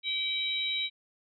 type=harmonic tone; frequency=770 Hz; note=G5; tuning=31 cents flat; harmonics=3 / 4 / 5; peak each=-34 / -38 / -30 dBFS; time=0.03-0.9 s; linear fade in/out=50 ms; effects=none